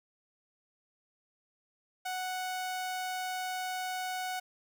sawtooth tone, 740 Hz, F#5, in tune, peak -30 dBFS, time 2.05-4.4 s, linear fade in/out 10 ms, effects none

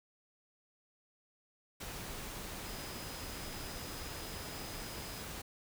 sine tone in noise, 5020 Hz, D#8, 15 cents sharp, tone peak -53 dBFS, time 2.65-5.22 s, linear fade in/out 10 ms, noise pink, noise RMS -44 dBFS, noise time 1.8-5.42 s, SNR -12 dB, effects none

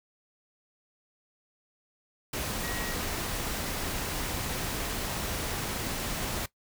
sine tone in noise, 1900 Hz, A#6, 33 cents sharp, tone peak -40 dBFS, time 2.63-2.94 s, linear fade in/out 5 ms, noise pink, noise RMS -33 dBFS, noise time 2.33-6.46 s, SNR -10 dB, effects noise-tail reverb RT60 0.1 s tail -18 dB re dry

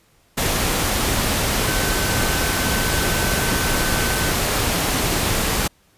sine tone in noise, 1527 Hz, G6, 46 cents flat, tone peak -28 dBFS, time 1.67-4.32 s, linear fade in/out 10 ms, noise pink, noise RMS -20 dBFS, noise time 0.37-5.68 s, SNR -11 dB, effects pink hiss -58 dBFS RMS until 5.97 s + resampled to 32000 Hz

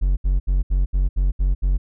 triangle tone bursts, 46.25 Hz, F#1, in tune, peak -13 dBFS, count 8, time 0.01-1.78 s, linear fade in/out 20 ms, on 160 ms, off 70 ms, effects none

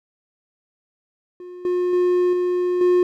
triangle tone with level steps, 358.5 Hz, F4, 45 cents sharp, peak -32 / -16 / -13 / -16 / -11 dBFS, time 1.4-3.03 s, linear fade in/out 2 ms, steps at 1.65 / 1.93 / 2.33 / 2.81 s, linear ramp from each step 2 ms, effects none

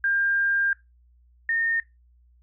sine tone pair in turn, 1600 / 1830 Hz, G6 / A#6, +35 / -32 cents, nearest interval major second, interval 233 cents, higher second, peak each -20 / -21 dBFS, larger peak first, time 0.04-0.73 / 1.49-1.8 s, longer first, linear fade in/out 2 ms, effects noise-tail reverb RT60 0.2 s tail -20 dB re dry + added 60 Hz sine -55 dBFS peak until 2.42 s

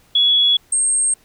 sine tone pair in turn, 3374 / 8483 Hz, G#7 / C9, +27 / +23 cents, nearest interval octave + major third, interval 1596 cents, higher second, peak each -11 / -14 dBFS, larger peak first, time 0.15-0.57 / 0.72-1.14 s, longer neither, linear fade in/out 5 ms, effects pink hiss -54 dBFS RMS until 1.24 s

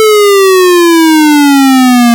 square exponential sweep, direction down, 440 to 233.1 Hz, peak -3 dBFS, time 0-2.14 s, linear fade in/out 0 ms, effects none

